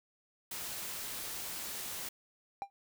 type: noise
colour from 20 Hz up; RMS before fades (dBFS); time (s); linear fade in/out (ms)
white; -41; 0.51-2.09; 5
type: tone with exponential decay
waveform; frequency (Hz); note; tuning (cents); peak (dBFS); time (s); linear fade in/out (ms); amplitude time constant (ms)
triangle; 795; G5; +24; -29; 2.62-2.7; 0; 16
effects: none